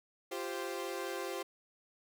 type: chord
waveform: sawtooth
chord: F suspended second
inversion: none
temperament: equal with one note detuned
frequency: 347.2 / 392 / 523.3 Hz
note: F4 / G4 / C5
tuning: -10 / 0 / 0 cents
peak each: -38 / -37 / -38 dBFS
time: 0.31-1.43 s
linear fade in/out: 10 ms
effects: none